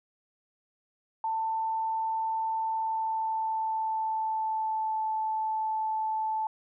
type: tone with pitch glide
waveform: sine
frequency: 890 to 874.7 Hz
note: A5 to A5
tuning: +20 to -10 cents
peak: -27 dBFS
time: 1.24-6.47 s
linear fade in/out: 2 ms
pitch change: -30 cents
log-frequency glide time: 2.59-5.05 s
effects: none